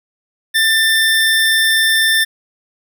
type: tone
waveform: 25% pulse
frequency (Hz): 1784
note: A6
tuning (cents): +23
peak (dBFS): -7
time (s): 0.54-2.25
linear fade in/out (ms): 20
effects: none